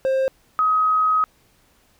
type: tone pair in turn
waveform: triangle / sine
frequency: 530 / 1264.6 Hz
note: C5 / D#6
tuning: +22 / +28 cents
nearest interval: octave + minor third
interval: 1506 cents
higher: second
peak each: -15 dBFS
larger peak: neither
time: 0.05-0.28 / 0.59-1.24 s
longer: second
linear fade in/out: 0 ms
effects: pink hiss -59 dBFS RMS until 1.99 s